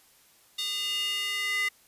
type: tone with high-pass filter sweep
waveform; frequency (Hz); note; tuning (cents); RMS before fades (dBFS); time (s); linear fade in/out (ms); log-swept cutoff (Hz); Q
square; 405.9; G#4; -40; -30; 0.58-1.69; 10; 3500 to 2000; 4.7
effects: white hiss -60 dBFS RMS until 1.87 s + resampled to 32000 Hz